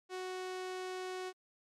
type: tone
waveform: sawtooth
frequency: 370 Hz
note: F#4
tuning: in tune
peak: -35 dBFS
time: 0.09-1.33 s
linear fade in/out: 50 ms
effects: low-pass 8000 Hz 12 dB/octave + MP3 96 kbps